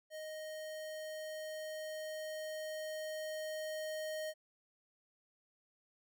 square tone with level ramp, 622.3 Hz, D#5, in tune, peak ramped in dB -44 to -39 dBFS, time 0.1-4.34 s, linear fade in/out 50 ms, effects none

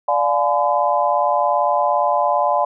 sine chord, D diminished seventh, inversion none, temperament just, 587.3 / 704.8 / 845.8 / 1014.9 Hz, D5 / F5 / Ab5 / Cb6, 0 / +16 / +31 / +47 cents, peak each -20 dBFS, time 0.08-2.65 s, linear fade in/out 5 ms, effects none

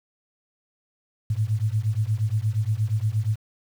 sine beating tone pair, 103.83 / 112.33 Hz, G#2 / A2, 0 / +36 cents, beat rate 8.5 Hz, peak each -24 dBFS, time 1.3-3.36 s, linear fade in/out 5 ms, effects 8-bit

